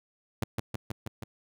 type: tone with echo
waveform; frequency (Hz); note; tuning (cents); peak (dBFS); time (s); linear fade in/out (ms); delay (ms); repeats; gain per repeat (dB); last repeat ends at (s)
sawtooth; 111.9; A2; +30; -22; 0.42-0.44; 5; 160; 5; -2; 1.24
effects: none